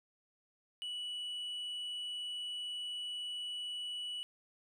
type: tone with tanh clipping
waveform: sine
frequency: 2949 Hz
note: F#7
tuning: 6 cents flat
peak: -39 dBFS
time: 0.82-4.23 s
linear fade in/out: 0 ms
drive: 3 dB
effects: none